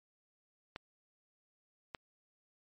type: clicks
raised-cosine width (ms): 0.3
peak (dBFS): -25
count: 2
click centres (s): 0.761 / 1.948
effects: MP3 32 kbps